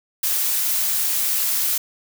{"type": "noise", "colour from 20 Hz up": "blue", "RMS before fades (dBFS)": -21, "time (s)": [0.23, 1.78], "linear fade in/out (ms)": 5, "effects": []}